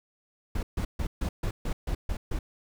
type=noise bursts; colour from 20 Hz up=brown; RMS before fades=-29 dBFS; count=9; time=0.55-2.39 s; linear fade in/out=5 ms; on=80 ms; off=140 ms; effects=none